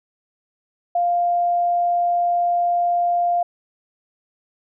sine tone, 699 Hz, F5, 1 cent sharp, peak -16 dBFS, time 0.95-3.43 s, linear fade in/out 5 ms, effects none

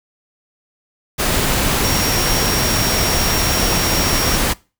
sine tone in noise, 5588 Hz, F8, in tune, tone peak -22 dBFS, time 1.83-4.38 s, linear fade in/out 20 ms, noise pink, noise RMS -17 dBFS, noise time 1.18-4.54 s, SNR -8 dB, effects noise-tail reverb RT60 0.3 s tail -22 dB re dry

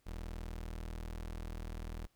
30% pulse tone, 40.33 Hz, E1, 37 cents flat, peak -38 dBFS, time 0.06-2.07 s, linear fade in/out 10 ms, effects pink hiss -75 dBFS RMS until 2.15 s

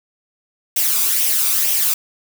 blue noise with flanger, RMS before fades -17 dBFS, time 0.76-1.94 s, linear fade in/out 5 ms, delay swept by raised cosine 0.34 to 0.85 ms, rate 2.1 Hz, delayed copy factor +0.5, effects none

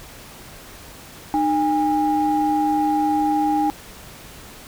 sine tone pair together, 304.8 / 813.7 Hz, D#4 / G#5, -36 / -36 cents, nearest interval octave + perfect fourth, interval 1700 cents, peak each -19 / -18 dBFS, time 1.34-3.7 s, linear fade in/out 0 ms, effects tanh soft clip ceiling -10 dBFS + pink hiss -41 dBFS RMS until 4.67 s

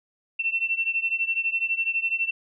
sine beating tone pair, 2693 / 2705 Hz, E7 / E7, +36 / +44 cents, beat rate 12 Hz, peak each -25 / -27 dBFS, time 0.39-2.31 s, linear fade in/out 10 ms, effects none

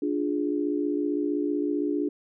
sine chord, D diminished, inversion none, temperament equal, 293.7 / 349.2 / 415.3 Hz, D4 / F4 / Ab4, 0 / 0 / 0 cents, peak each -26 / -30 / -31 dBFS, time 0.02-2.09 s, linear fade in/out 5 ms, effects none

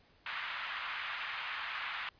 pink band-pass noise, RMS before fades -40 dBFS, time 0.26-2.09 s, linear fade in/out 2 ms, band 1100 to 3100 Hz, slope 24 dB/octave, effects pink hiss -66 dBFS RMS until 2.19 s + resampled to 11025 Hz

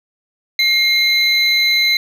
triangle tone pair together, 2128 / 4032 Hz, C7 / B7, +29 / +35 cents, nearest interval major seventh, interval 1106 cents, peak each -13 dBFS, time 0.59-1.97 s, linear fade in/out 2 ms, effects none

